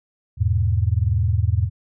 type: chord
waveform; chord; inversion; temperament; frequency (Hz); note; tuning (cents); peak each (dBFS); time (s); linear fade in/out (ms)
sine; E major; none; equal; 82.41 / 103.83 / 123.47; E2 / G#2 / B2; 0 / 0 / 0; -20 / -19 / -25; 0.37-1.7; 50
effects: none